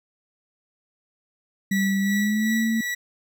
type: tone with tremolo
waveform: 40% pulse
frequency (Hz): 1945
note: B6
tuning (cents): -27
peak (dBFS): -24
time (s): 1.71-2.95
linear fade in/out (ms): 10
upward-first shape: sine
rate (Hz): 2.7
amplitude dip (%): 45
type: tone with pitch glide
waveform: sine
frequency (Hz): 196 to 225.1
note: G3 to A3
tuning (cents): 0 to +40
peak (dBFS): -20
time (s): 1.71-2.81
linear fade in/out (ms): 5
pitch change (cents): +240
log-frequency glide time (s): 2-2.56
effects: none